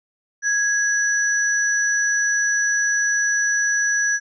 sine tone pair together, 1661.2 / 5910 Hz, G#6 / F#8, 0 / -3 cents, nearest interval octave + minor seventh, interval 2197 cents, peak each -18 / -23 dBFS, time 0.42-4.2 s, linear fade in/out 50 ms, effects none

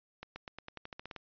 accelerating click train, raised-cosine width 0.3 ms, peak -27 dBFS, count 12, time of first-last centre 0.23-1.163 s, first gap 130 ms, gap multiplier 0.91, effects resampled to 11025 Hz

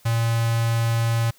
square tone with notch filter, 115.3 Hz, A#2, 19 cents flat, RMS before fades -21 dBFS, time 0.05-1.31 s, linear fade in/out 10 ms, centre 370 Hz, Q 1.4, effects white hiss -55 dBFS RMS until 1.38 s

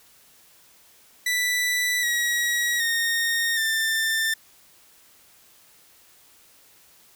sawtooth tone with pitch steps, 1975.5 / 1910.4 / 1847.5 / 1786.6 Hz, B6 / A#6 / A#6 / A6, 0 / +42 / -16 / +26 cents, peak -18 dBFS, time 1.26-4.34 s, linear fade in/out 5 ms, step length 770 ms, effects white hiss -55 dBFS RMS until 7.15 s

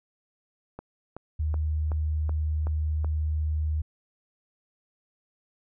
click train, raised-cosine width 1 ms, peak -24 dBFS, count 7, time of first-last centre 0.79-3.046 s, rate 2.66 Hz
sine tone, 77 Hz, D#2, 17 cents flat, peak -24 dBFS, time 1.39-3.82 s, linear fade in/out 10 ms
effects none

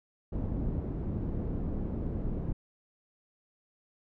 pink low-pass noise, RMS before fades -33 dBFS, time 0.32-2.53 s, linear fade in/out 10 ms, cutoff 320 Hz, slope 12 dB/octave, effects none

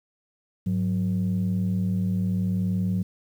sine tone pair together, 102.5 / 183.16 Hz, G#2 / F#3, -22 / -17 cents, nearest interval minor seventh, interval 1005 cents, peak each -25 / -22 dBFS, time 0.66-3.03 s, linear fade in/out 10 ms, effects tanh soft clip ceiling -18 dBFS + 9-bit

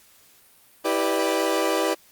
30% pulse chord, E minor seventh, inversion none, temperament equal with one note detuned, 324.9 / 392 / 493.9 / 587.3 Hz, E4 / G4 / B4 / D5, -25 / 0 / 0 / 0 cents, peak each -24 dBFS, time 0.84-1.95 s, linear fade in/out 20 ms, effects white hiss -55 dBFS RMS until 2.11 s + Opus 48 kbps

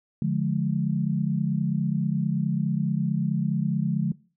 sine chord, D diminished, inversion none, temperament just, 146.83 / 176.2 / 211.4 Hz, D3 / F3 / Ab3, 0 / +16 / +31 cents, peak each -26 / -26 / -27 dBFS, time 0.22-4.12 s, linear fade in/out 2 ms, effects noise-tail reverb RT60 0.4 s tail -22 dB re dry

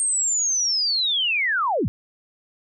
sine linear sweep, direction down, 8640 to 61.8 Hz, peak -19 dBFS, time 0-1.88 s, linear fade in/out 0 ms, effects none

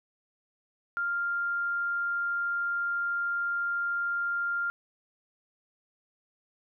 sine tone, 1396.9 Hz, F6, in tune, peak -27 dBFS, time 0.97-4.7 s, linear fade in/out 0 ms, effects none

